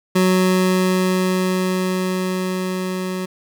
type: tone with level ramp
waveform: 25% pulse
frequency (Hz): 185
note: F#3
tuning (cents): 0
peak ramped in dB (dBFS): -9 to -19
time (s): 0.15-3.26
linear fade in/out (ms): 10
effects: none